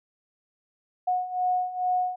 sine beating tone pair, 728 / 730.3 Hz, F#5 / F#5, -28 / -23 cents, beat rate 2.3 Hz, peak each -29 / -25 dBFS, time 1.07-2.16 s, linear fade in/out 10 ms, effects none

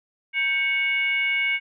sine tone with frequency modulation, 2217 Hz, C#7, in tune, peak -20 dBFS, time 0.33-1.6 s, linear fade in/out 50 ms, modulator 641 Hz, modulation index 0.6, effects none

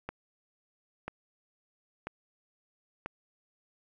click train, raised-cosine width 0.5 ms, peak -21 dBFS, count 4, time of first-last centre 0.09-3.06 s, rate 1.01 Hz, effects 10-bit

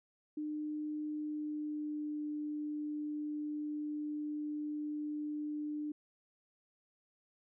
sine tone with pitch glide, 302.4 to 299.1 Hz, D#4 to D4, -49 to +32 cents, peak -36 dBFS, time 0.37-5.92 s, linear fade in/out 5 ms, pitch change -19 cents, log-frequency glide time 1.07-2.22 s, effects none

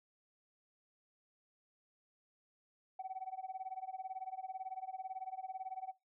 sine tone with tremolo, 756 Hz, F#5, 37 cents sharp, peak -37 dBFS, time 2.99-5.92 s, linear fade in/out 5 ms, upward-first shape sine, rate 18 Hz, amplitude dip 100%, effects noise-tail reverb RT60 0.2 s tail -19 dB re dry + tanh soft clip ceiling -35 dBFS

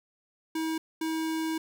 square tone pair in turn, 320.5 / 320.5 Hz, E4 / E4, -49 / -49 cents, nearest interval unison, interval 0 cents, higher neither, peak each -29 / -29 dBFS, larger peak neither, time 0.55-0.78 / 1.01-1.58 s, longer second, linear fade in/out 5 ms, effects none

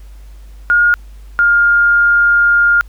sine tone pair in turn, 1426 / 1410.4 Hz, F6 / F6, +36 / +17 cents, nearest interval unison, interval 19 cents, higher first, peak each -7 dBFS, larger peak neither, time 0.7-0.94 / 1.39-2.81 s, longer second, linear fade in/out 0 ms, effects added 50 Hz sine -32 dBFS peak until 2.88 s + pink hiss -51 dBFS RMS until 2.88 s

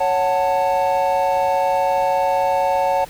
triangle chord, F# minor, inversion second, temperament just, 555 / 740 / 888 Hz, C#5 / F#5 / A5, +2 / 0 / +16 cents, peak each -18 dBFS, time 0-3.05 s, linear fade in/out 10 ms, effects pink hiss -41 dBFS RMS until 3.09 s

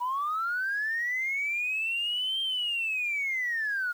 sine linear two-way sweep, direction up then down, 955 to 3175 to 1403 Hz, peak -26 dBFS, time 0-3.93 s, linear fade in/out 20 ms, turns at 2.41 s, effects tanh soft clip ceiling -23 dBFS + 9-bit

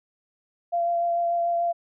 sine tone with vibrato, 687 Hz, F5, 29 cents flat, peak -21 dBFS, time 0.72-1.73 s, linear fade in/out 20 ms, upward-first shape sine, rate 6.8 Hz, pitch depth 12 cents each way, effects none

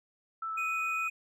sine tone with vibrato, 1318.5 Hz, E6, in tune, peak -33 dBFS, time 0.42-1.08 s, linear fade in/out 5 ms, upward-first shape sine, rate 7.1 Hz, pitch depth 10 cents each way
triangle tone, 2489 Hz, D#7, in tune, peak -30 dBFS, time 0.57-1.1 s, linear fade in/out 10 ms
effects none

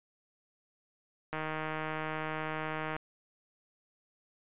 click train, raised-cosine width 0.5 ms, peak -21 dBFS, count 256, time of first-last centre 1.33-2.965 s, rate 156 Hz, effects resampled to 8000 Hz

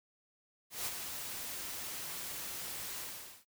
white noise with ADSR envelope, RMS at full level -36 dBFS, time 0.7-3.45 s, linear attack 160 ms, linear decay 43 ms, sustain -6 dB, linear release 460 ms, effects noise-tail reverb RT60 0.1 s tail -23 dB re dry

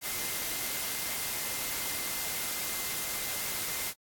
sine tone in noise, 2086 Hz, C7, 6 cents flat, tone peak -45 dBFS, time 0.01-3.94 s, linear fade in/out 50 ms, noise white, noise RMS -34 dBFS, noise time 0.01-3.94 s, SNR -14 dB, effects AAC 64 kbps

